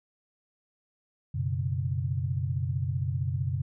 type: chord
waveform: sine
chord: F# suspended fourth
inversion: none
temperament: just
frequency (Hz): 92.5 / 123.33 / 138.75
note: F#2 / B2 / C#3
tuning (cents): 0 / -2 / +2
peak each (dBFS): -31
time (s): 1.34-3.62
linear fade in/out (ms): 10
effects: none

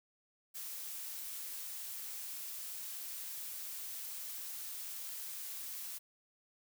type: noise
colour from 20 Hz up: blue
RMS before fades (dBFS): -44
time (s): 0.54-5.99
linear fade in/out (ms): 20
effects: none

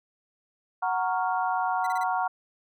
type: chord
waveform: sine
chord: Gb major seventh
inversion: none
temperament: equal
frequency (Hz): 740 / 932.3 / 1108.7 / 1396.9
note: Gb5 / Bb5 / Db6 / F6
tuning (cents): 0 / 0 / 0 / 0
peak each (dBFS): -27 / -29 / -32 / -33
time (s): 0.82-2.28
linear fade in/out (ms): 10
type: tone bursts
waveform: sawtooth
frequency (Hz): 2002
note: B6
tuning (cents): +23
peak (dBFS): -36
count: 4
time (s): 1.84-2.036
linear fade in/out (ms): 5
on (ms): 28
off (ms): 28
effects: none

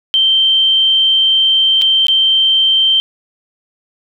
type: tone with dropouts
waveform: sine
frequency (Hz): 3129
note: G7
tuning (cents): -4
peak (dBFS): -8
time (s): 0.14-3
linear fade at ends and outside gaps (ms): 0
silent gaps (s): 1.815-1.82 / 2.068-2.083
effects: 8-bit

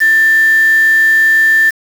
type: tone with quantisation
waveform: sine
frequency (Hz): 1777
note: A6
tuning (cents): +17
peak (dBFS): -6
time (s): 0-1.71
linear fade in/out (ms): 20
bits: 4
effects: none

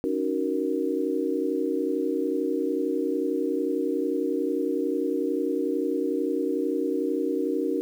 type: chord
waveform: sine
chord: D# minor seventh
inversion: third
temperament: just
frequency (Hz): 280 / 311.1 / 373.4 / 466.7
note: C#4 / D#4 / F#4 / A#4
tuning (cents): +18 / 0 / +16 / +2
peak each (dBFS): -29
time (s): 0.04-7.81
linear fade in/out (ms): 0
effects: 9-bit

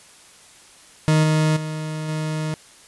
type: tone with level steps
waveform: 40% pulse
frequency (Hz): 155.56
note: D#3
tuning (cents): 0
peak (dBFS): -13 / -15 / -25 / -22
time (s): 1.08-2.54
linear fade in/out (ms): 0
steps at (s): 1.23 / 1.56 / 2.08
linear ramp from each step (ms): 10
effects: white hiss -48 dBFS RMS until 2.87 s + resampled to 24000 Hz

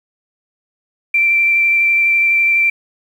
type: tone with vibrato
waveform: sine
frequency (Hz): 2349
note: D7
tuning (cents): 0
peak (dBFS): -10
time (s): 1.14-2.7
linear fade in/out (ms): 5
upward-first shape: square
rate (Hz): 12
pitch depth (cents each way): 8
effects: 7-bit

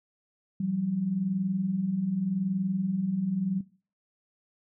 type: tone pair together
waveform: sine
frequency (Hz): 170.3 / 191.16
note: F3 / G3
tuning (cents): -43 / -43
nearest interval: major second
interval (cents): 200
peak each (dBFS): -34 / -27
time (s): 0.6-3.61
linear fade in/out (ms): 5
effects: noise-tail reverb RT60 0.4 s tail -18 dB re dry

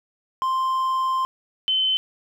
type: tone pair in turn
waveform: triangle / sine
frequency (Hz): 1046.5 / 3061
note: C6 / G7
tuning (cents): 0 / -42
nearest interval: octave + perfect fifth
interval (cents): 1858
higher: second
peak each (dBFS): -18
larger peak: neither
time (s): 0.42-1.25 / 1.68-1.97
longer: first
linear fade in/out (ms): 0
effects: none

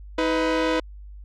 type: tone pair together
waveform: sawtooth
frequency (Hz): 317.7 / 499.5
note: D#4 / B4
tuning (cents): +36 / +20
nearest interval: minor sixth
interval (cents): 784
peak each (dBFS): -19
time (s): 0.18-0.8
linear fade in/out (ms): 5
effects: added 50 Hz sine -38 dBFS peak until 1.24 s + low-pass 4000 Hz 12 dB/octave

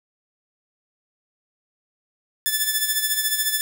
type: tone with tremolo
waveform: 5% pulse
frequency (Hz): 1744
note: A6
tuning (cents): -16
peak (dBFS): -7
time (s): 2.46-3.61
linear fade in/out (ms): 0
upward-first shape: sine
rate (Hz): 14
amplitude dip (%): 60
effects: 7-bit

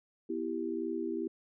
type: chord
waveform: sine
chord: E minor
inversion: second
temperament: equal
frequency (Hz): 246.9 / 329.6 / 392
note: B3 / E4 / G4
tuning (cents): 0 / 0 / 0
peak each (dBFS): -39 / -35 / -37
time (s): 0.29-1.28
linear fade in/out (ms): 10
effects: none

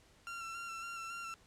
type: tone with vibrato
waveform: 30% pulse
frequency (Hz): 1362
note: F6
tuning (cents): -44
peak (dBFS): -39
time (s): 0.27-1.34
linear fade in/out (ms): 0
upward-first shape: square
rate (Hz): 3.6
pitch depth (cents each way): 23
effects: pink hiss -65 dBFS RMS until 1.46 s + low-pass 9000 Hz 12 dB/octave

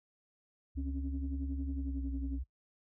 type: tone with pitch glide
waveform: sine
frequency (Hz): 69.3 to 63.18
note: C#2 to B1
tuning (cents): 0 to +40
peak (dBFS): -35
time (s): 0.75-2.44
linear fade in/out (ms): 20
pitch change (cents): -160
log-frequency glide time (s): 1.7-2.09
type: tone with tremolo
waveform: sine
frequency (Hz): 273.1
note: C#4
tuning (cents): -26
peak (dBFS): -35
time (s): 0.77-2.39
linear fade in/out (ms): 10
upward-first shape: sine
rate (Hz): 11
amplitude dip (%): 75
effects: noise-tail reverb RT60 0.1 s tail -21 dB re dry + tanh soft clip ceiling -25 dBFS

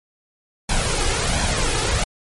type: noise with flanger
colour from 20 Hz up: pink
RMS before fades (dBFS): -20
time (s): 0.69-2.04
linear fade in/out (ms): 5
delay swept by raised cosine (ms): 1.2 to 2.4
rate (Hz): 1.4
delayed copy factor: +0.6
effects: MP3 48 kbps

